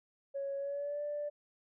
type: tone with pitch glide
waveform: sine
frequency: 554.4 to 587.4 Hz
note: C#5 to D5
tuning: 0 to 0 cents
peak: -34 dBFS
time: 0.34-1.3 s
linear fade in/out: 20 ms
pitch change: +100 cents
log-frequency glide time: 0.57-1.02 s
effects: tanh soft clip ceiling -30 dBFS